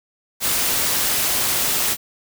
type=noise; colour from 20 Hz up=white; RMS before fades=-20 dBFS; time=0.4-1.97 s; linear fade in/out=50 ms; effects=none